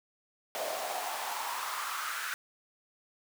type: noise with high-pass filter sweep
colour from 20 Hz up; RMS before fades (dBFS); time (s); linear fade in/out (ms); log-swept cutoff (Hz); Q
pink; -36; 0.55-2.34; 0; 590 to 1500; 4.3
effects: none